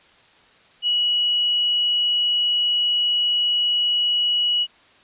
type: tone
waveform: sine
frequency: 2925 Hz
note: F#7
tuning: 21 cents flat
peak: -17 dBFS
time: 0.82-4.67 s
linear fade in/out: 50 ms
effects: white hiss -53 dBFS RMS until 5.03 s + resampled to 8000 Hz